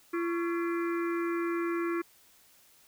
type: harmonic tone with a mistuned harmonic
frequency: 340 Hz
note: F4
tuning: 46 cents flat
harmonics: 1 / 3 / 4 / 5 / 6 / 7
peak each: -29 / -39 / -41 / -43 / -45 / -46 dBFS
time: 0.13-2.02 s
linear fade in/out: 10 ms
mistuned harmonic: 3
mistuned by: +150 cents
effects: white hiss -61 dBFS RMS until 2.87 s